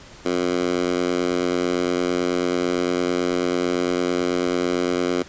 10% pulse tone with high-pass filter, 89 Hz, F2, 33 cents sharp, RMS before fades -22 dBFS, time 0.25-5.23 s, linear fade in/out 10 ms, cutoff 300 Hz, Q 1.7, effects pink hiss -44 dBFS RMS until 5.28 s + resampled to 16000 Hz

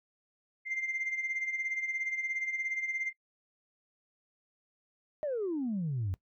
sine tone with tremolo, 2093 Hz, C7, in tune, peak -28 dBFS, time 0.65-3.13 s, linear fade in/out 50 ms, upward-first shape sine, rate 17 Hz, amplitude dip 65%
sine exponential sweep, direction down, 626 to 87.31 Hz, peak -29 dBFS, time 5.23-6.14 s, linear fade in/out 0 ms
effects noise-tail reverb RT60 0.1 s tail -21 dB re dry + tanh soft clip ceiling -27 dBFS

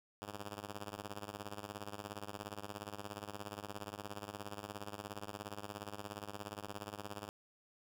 5% pulse tone with tremolo, 102.7 Hz, G#2, 19 cents flat, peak -29 dBFS, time 0.22-7.29 s, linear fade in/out 0 ms, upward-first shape triangle, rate 17 Hz, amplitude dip 95%, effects none

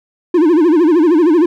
triangle tone with vibrato, 327.8 Hz, E4, 10 cents flat, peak -5 dBFS, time 0.34-1.46 s, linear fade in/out 5 ms, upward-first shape sine, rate 13 Hz, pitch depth 170 cents each way, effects none

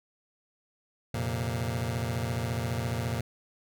sawtooth chord, F suspended fourth, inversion none, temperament just, 87.31 / 116.41 / 130.96 Hz, F2 / Bb2 / C3, 0 / -2 / +2 cents, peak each -31 / -27 / -31 dBFS, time 1.14-3.21 s, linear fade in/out 5 ms, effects none

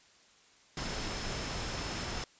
sine tone in noise, 5240 Hz, E8, 11 cents flat, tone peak -47 dBFS, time 0.77-2.24 s, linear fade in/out 2 ms, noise pink, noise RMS -37 dBFS, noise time 0.77-2.24 s, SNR -13 dB, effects white hiss -62 dBFS RMS until 2.39 s + resampled to 16000 Hz

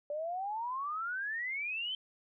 sine exponential sweep, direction up, 576 to 3136 Hz, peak -34 dBFS, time 0.1-1.95 s, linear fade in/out 2 ms, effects none

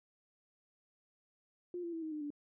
sine tone with pitch steps, 353.9 / 340.5 / 327.5 / 315.1 / 303.1 / 291.6 Hz, F4 / F4 / E4 / D#4 / D#4 / D4, +23 / -44 / -11 / +22 / -45 / -12 cents, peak -38 dBFS, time 1.74-2.304 s, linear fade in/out 2 ms, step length 94 ms, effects none

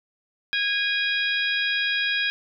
harmonic tone with a mistuned harmonic, 822 Hz, G#5, 18 cents flat, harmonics 2 / 3 / 4 / 5 / 6, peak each -25 / -27 / -28 / -31 / -37 dBFS, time 0.53-2.3 s, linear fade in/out 0 ms, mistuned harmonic 5, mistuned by -120 cents, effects none

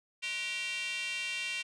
square tone with high-pass filter, 211.7 Hz, G#3, 33 cents sharp, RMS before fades -36 dBFS, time 0.22-1.63 s, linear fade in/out 20 ms, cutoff 2600 Hz, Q 4.7, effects resampled to 22050 Hz

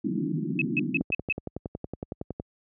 white band-pass noise, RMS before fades -29 dBFS, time 0.04-1.02 s, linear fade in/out 5 ms, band 140 to 340 Hz, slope 96 dB/octave
sine tone bursts, 2585 Hz, E7, 34 cents flat, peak -22 dBFS, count 5, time 0.59-1.325 s, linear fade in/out 2 ms, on 27 ms, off 150 ms
click train, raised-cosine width 2 ms, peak -19 dBFS, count 16, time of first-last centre 1.01-2.399 s, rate 10.8 Hz
effects high-pass 60 Hz 12 dB/octave

